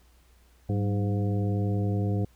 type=harmonic tone with a mistuned harmonic; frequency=102.3 Hz; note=G#2; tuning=26 cents flat; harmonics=1 / 2 / 3 / 4 / 5 / 7; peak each=-25 / -31 / -35 / -37 / -39 / -42 dBFS; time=0.69-2.25 s; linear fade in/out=5 ms; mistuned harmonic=2; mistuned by=-90 cents; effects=added 60 Hz sine -57 dBFS peak until 2.35 s + pink hiss -64 dBFS RMS until 2.35 s